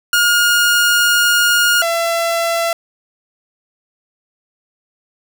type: tone pair in turn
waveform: sawtooth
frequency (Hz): 1426 / 673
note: F6 / E5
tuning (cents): +36 / +36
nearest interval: octave + minor second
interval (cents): 1300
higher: first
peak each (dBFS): -7 / -11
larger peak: first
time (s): 0.13-1.82 / 1.82-2.73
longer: first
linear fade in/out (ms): 2
effects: none

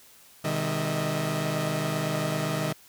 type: tone cluster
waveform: sawtooth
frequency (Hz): 127.7 / 155.3 / 203.1 / 611 / 649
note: C3 / D#3 / G#3 / D#5 / E5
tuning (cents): -42 / -3 / -38 / -32 / -27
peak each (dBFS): -31 / -25 / -31 / -31 / -30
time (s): 0.44-2.73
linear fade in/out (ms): 10
effects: white hiss -54 dBFS RMS until 2.88 s

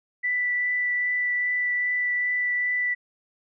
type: tone with vibrato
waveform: sine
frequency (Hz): 1975.5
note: B6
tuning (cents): 0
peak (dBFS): -22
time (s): 0.23-2.95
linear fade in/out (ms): 20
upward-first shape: triangle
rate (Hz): 2.5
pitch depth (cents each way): 9
effects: none

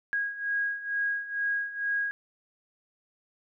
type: beating tone pair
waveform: sine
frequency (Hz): 1641 / 1643.2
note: G#6 / G#6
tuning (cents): -21 / -19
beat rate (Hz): 2.2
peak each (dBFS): -33 / -29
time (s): 0.13-2.11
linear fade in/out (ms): 0
effects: none

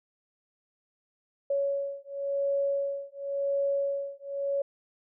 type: beating tone pair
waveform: sine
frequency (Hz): 558 / 558.93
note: C#5 / C#5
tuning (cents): +11 / +14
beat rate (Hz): 0.93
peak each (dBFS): -30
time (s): 1.5-4.62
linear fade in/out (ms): 5
effects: none

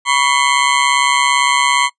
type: ring-modulated tone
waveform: 20% pulse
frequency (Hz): 1046.5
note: C6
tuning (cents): 0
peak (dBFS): -3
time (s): 0.05-1.9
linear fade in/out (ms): 50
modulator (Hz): 68.8
effects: noise-tail reverb RT60 0.1 s tail -23 dB re dry + resampled to 22050 Hz

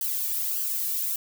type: noise with flanger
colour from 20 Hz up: violet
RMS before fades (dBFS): -28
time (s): 0.01-1.16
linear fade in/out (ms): 2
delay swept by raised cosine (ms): 0.65 to 1.75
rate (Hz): 1.7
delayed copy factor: +0.7
effects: none

